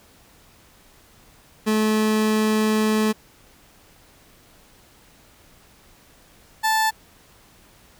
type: tone pair in turn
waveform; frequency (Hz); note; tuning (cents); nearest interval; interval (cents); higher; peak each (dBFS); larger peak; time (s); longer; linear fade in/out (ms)
30% pulse; 216.1 / 879; A3 / A5; -31 / -2; 2 octaves; 2429; second; -15; neither; 1.66-3.13 / 6.63-6.91; first; 20
effects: pink hiss -53 dBFS RMS until 7.99 s